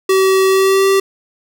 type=tone with pitch glide; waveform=square; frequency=381.9 to 389.2 Hz; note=G4 to G4; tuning=-45 to -12 cents; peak=-10 dBFS; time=0.09-1 s; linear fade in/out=5 ms; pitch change=+33 cents; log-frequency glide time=0.47-0.87 s; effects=none